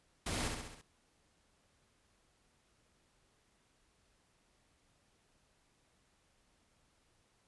pink noise with echo, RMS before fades -38 dBFS, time 0.26-0.48 s, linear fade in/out 5 ms, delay 67 ms, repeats 5, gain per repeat -4 dB, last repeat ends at 0.815 s, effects pink hiss -73 dBFS RMS until 7.47 s + resampled to 24000 Hz

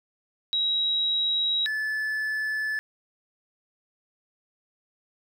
sine / triangle tone pair in turn, 3847 / 1735.1 Hz, B7 / A6, -46 / -25 cents, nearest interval octave + major second, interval 1379 cents, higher first, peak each -22 / -24 dBFS, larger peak first, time 0.53-1.66 / 1.66-2.79 s, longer neither, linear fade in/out 0 ms, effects none

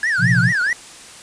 triangle tone with vibrato, 1661.2 Hz, G#6, in tune, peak -14 dBFS, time 0.03-0.73 s, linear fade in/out 2 ms, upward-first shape triangle, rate 4.7 Hz, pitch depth 300 cents each way
sine chord, Bb suspended second, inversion none, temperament just, 116.54 / 131.11 / 174.81 Hz, Bb2 / C3 / F3, 0 / +4 / +2 cents, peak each -18 dBFS, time 0.18-0.53 s, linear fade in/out 50 ms
clicks, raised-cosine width 0.5 ms, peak -24 dBFS, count 10, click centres 0.351 / 0.384 / 0.439 / 0.491 / 0.522 / 0.552 / 0.614 / 0.666 / 0.696 / 0.727 s
effects white hiss -39 dBFS RMS until 1.22 s + resampled to 22050 Hz

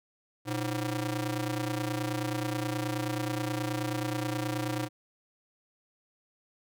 sawtooth ring-modulated tone, 213.4 Hz, G#3, 47 cents sharp, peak -23 dBFS, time 0.45-4.89 s, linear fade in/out 50 ms, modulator 92 Hz, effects none

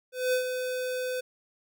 square tone with ADSR envelope, 506 Hz, B4, 42 cents sharp, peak -23 dBFS, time 0.12-1.21 s, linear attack 210 ms, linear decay 100 ms, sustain -7 dB, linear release 12 ms, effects none

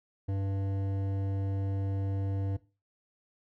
sine tone with hard clipping, 97.8 Hz, G2, 4 cents flat, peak -31 dBFS, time 0.28-2.57 s, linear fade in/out 10 ms, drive 12 dB, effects noise-tail reverb RT60 0.3 s tail -17 dB re dry

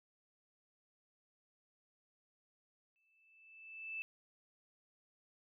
sine tone with exponential growth, 2637 Hz, E7, in tune, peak -38 dBFS, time 2.96-4.02 s, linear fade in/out 0 ms, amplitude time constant 230 ms, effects none

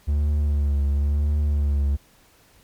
triangle tone with vibrato, 72.3 Hz, D2, 27 cents flat, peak -16 dBFS, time 0.07-1.97 s, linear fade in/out 20 ms, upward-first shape triangle, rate 0.97 Hz, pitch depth 51 cents each way, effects pink hiss -56 dBFS RMS until 2.63 s + MP3 96 kbps

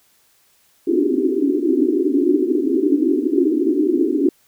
white band-pass noise, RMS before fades -17 dBFS, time 0.87-4.29 s, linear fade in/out 5 ms, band 260 to 390 Hz, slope 96 dB/octave, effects white hiss -58 dBFS RMS until 4.47 s

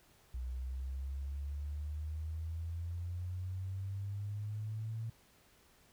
sine exponential sweep, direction up, 61.5 to 113.9 Hz, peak -37 dBFS, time 0.34-5.1 s, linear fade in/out 5 ms, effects pink hiss -66 dBFS RMS until 5.92 s

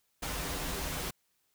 pink noise with comb filter, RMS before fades -36 dBFS, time 0.22-1.11 s, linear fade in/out 10 ms, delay 9.1 ms, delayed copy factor -0.7, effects white hiss -75 dBFS RMS until 1.54 s

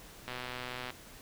click train, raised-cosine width 0.3 ms, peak -23 dBFS, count 79, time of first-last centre 0.28-0.904 s, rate 125 Hz, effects pink hiss -52 dBFS RMS until 1.21 s

